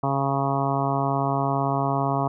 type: harmonic tone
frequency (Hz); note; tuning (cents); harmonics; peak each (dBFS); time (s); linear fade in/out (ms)
137.8; C#3; -10; 1 / 2 / 3 / 4 / 5 / 6 / 7 / 8 / 9; -26 / -29 / -32 / -36 / -27 / -31 / -30 / -30 / -36; 0.03-2.28; 5
effects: none